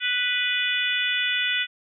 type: harmonic tone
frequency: 493.9 Hz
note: B4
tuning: in tune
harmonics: 3 / 4 / 5 / 6 / 7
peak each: -28 / -28 / -28 / -28 / -28 dBFS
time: 0-1.67 s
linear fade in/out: 50 ms
effects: none